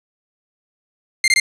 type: tone bursts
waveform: sawtooth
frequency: 2102 Hz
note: C7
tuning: 7 cents sharp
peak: -8 dBFS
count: 3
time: 1.24-1.399 s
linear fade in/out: 2 ms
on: 39 ms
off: 21 ms
effects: resampled to 24000 Hz + 7-bit